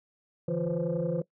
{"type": "tone cluster", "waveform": "sine", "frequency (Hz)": [147.2, 168.2, 349, 503, 534], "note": ["D3", "E3", "F4", "B4", "C5"], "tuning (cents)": [4, 35, -1, 32, 35], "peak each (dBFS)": [-36, -30, -36, -31, -33], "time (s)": [0.48, 1.22], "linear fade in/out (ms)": 5, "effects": ["noise-tail reverb RT60 0.1 s tail -21 dB re dry", "tanh soft clip ceiling -20 dBFS"]}